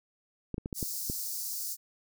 clicks, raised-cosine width 3 ms, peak -21 dBFS, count 6, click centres 0.543 / 0.581 / 0.659 / 0.728 / 0.828 / 1.099 s
white high-pass noise, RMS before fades -36 dBFS, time 0.74-1.77 s, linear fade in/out 50 ms, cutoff 4600 Hz, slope 48 dB/octave
effects none

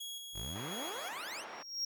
sawtooth tone with tremolo, 3322 Hz, G#7, in tune, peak -38 dBFS, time 0-1.09 s, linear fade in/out 10 ms, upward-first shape square, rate 2.8 Hz, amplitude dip 35%
20% pulse exponential sweep, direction up, 40.71 to 3322 Hz, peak -37 dBFS, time 0.33-1.45 s, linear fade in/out 50 ms
pink band-pass noise, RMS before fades -47 dBFS, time 0.55-1.63 s, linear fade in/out 10 ms, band 560 to 2000 Hz, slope 12 dB/octave
triangle tone with exponential growth, 5588 Hz, F8, in tune, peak -30 dBFS, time 1.39-1.85 s, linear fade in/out 5 ms, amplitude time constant 100 ms
effects none

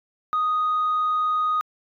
sine tone, 1244 Hz, D#6, 1 cent flat, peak -18 dBFS, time 0.33-1.61 s, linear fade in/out 0 ms, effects tanh soft clip ceiling -17 dBFS

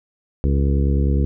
harmonic tone with a mistuned harmonic, 69.8 Hz, C#2, 13 cents sharp, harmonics 1 / 2 / 3 / 4 / 5 / 6 / 7, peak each -16 / -22 / -26 / -28 / -30 / -32 / -33 dBFS, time 0.44-1.25 s, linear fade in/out 0 ms, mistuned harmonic 7, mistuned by -17 cents, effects none

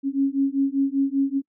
sine beating tone pair, 272 / 277.1 Hz, C#4 / C#4, -33 / -1 cents, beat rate 5.1 Hz, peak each -22 dBFS, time 0.03-1.42 s, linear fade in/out 50 ms, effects noise-tail reverb RT60 0.1 s tail -24 dB re dry

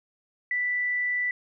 sine tone, 1975.5 Hz, B6, in tune, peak -24 dBFS, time 0.51-1.31 s, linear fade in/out 2 ms, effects none

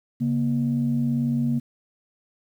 sine tone pair together, 138.59 / 236.7 Hz, C#3 / A#3, 0 / +27 cents, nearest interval major sixth, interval 927 cents, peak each -24 / -21 dBFS, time 0.2-1.6 s, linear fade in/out 20 ms, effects tanh soft clip ceiling -14 dBFS + 9-bit

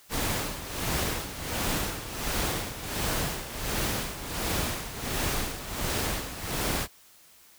pink noise with tremolo, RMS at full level -28 dBFS, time 0.09-6.88 s, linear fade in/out 50 ms, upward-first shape sine, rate 1.4 Hz, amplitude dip 70%, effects white hiss -56 dBFS RMS until 7.58 s

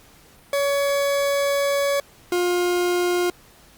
40% pulse tone pair in turn, 563 / 354.7 Hz, C#5 / F4, +27 / +27 cents, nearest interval minor sixth, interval 800 cents, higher first, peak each -18 dBFS, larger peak neither, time 0.53-2 / 2.32-3.3 s, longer first, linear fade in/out 2 ms, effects pink hiss -51 dBFS RMS until 3.77 s + Opus 48 kbps

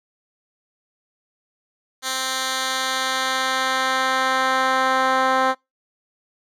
10% pulse tone with band-pass filter sweep, 261.6 Hz, C4, in tune, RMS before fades -21 dBFS, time 2.02-5.55 s, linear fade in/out 50 ms, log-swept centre 5500 to 990 Hz, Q 0.7, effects noise-tail reverb RT60 0.2 s tail -25 dB re dry

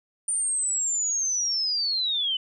sine linear sweep, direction down, 9130 to 2983 Hz, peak -23 dBFS, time 0.28-2.37 s, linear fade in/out 5 ms, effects none

